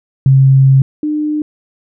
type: tone pair in turn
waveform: sine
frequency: 134.5 / 301.9 Hz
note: C3 / D4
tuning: +48 / +48 cents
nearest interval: octave + major second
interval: 1400 cents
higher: second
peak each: -4 / -13 dBFS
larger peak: first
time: 0.26-0.82 / 1.03-1.42 s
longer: first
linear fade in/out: 2 ms
effects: none